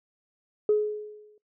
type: tone with exponential decay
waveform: sine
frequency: 422.3 Hz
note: G#4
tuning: 29 cents sharp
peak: -16 dBFS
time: 0.69-1.38 s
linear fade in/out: 2 ms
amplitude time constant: 150 ms
effects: noise-tail reverb RT60 0.2 s tail -25 dB re dry + tanh soft clip ceiling -13 dBFS